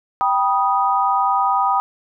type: chord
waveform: sine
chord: G augmented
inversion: none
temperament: equal with one note detuned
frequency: 784 / 974.2 / 1244.5 Hz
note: G5 / B5 / D#6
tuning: 0 / -24 / 0 cents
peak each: -19 dBFS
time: 0.21-1.8 s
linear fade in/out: 0 ms
effects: none